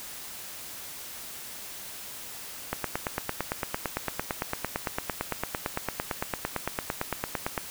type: click train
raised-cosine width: 0.5 ms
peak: -12 dBFS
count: 44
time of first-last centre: 2.73-7.578 s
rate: 8.87 Hz
effects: white hiss -41 dBFS RMS until 7.7 s